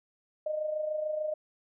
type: tone with amplitude modulation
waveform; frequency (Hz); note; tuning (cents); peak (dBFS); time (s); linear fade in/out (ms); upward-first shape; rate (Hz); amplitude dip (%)
sine; 614; D#5; -23; -27; 0.46-1.34; 5; sine; 26.8; 55
effects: none